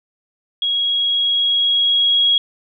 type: tone with level ramp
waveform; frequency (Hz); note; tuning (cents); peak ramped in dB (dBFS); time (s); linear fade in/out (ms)
sine; 3308; G#7; -8; -16 to -11; 0.62-2.38; 2
effects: none